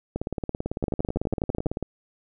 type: two click trains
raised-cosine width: 2 ms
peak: -12 / -14 dBFS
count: 11 / 31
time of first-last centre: 0.84-1.666 / 0.16-1.827 s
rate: 12.1 / 18 Hz
effects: none